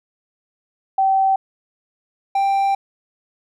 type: tone pair in turn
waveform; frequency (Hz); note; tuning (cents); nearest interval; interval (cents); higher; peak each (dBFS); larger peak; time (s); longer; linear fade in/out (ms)
sine / triangle; 772 / 786.9; G5 / G5; -27 / +6; unison; 33; second; -13; neither; 0.98-1.36 / 2.35-2.75; second; 5
effects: none